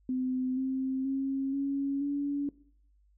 sine tone with pitch steps, 256.5 / 263.3 / 270.2 / 277.3 / 284.6 Hz, C4 / C4 / C#4 / C#4 / C#4, -34 / +11 / -44 / +1 / +46 cents, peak -28 dBFS, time 0.09-2.49 s, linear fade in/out 2 ms, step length 480 ms, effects noise-tail reverb RT60 0.6 s tail -20 dB re dry + added 50 Hz sine -62 dBFS peak until 3.17 s

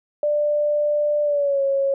sine tone with pitch glide, 592 to 549.2 Hz, D5 to C#5, +14 to -16 cents, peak -17 dBFS, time 0.23-1.94 s, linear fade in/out 2 ms, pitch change -130 cents, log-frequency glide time 1.23-1.62 s, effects none

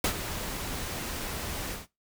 pink noise with ADSR envelope, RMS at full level -24 dBFS, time 0.04-1.87 s, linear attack 4 ms, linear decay 84 ms, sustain -11 dB, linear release 160 ms, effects noise-tail reverb RT60 0.2 s tail -19 dB re dry

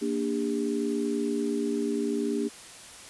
sine chord, G minor, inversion first, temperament equal with one note detuned, 233.1 / 293.7 / 402.3 Hz, Bb3 / D4 / G4, 0 / 0 / +45 cents, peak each -30 dBFS, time 0.01-2.49 s, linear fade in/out 20 ms, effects white hiss -46 dBFS RMS until 3.09 s + resampled to 24000 Hz

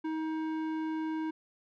square tone with low-pass filter, 316.3 Hz, D#4, 29 cents sharp, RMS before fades -34 dBFS, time 0.04-1.31 s, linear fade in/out 10 ms, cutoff 1700 Hz, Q 0.64, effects none

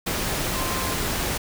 sine tone in noise, 1044 Hz, C6, 4 cents flat, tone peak -32 dBFS, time 0.55-0.95 s, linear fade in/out 10 ms, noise pink, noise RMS -26 dBFS, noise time 0.06-1.38 s, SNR -9 dB, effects none

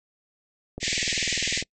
click train, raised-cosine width 2 ms, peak -21 dBFS, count 18, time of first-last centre 0.78-1.626 s, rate 20.1 Hz
pink band-pass noise, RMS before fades -27 dBFS, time 0.8-1.64 s, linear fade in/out 50 ms, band 1800 to 7700 Hz, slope 96 dB/octave
effects noise-tail reverb RT60 0.1 s tail -26 dB re dry

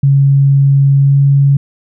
sine tone with pitch glide, 138.59 to 139.55 Hz, C#3 to C#3, 0 to +12 cents, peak -5 dBFS, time 0.03-1.57 s, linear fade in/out 5 ms, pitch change +12 cents, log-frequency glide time 1-1.18 s, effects none

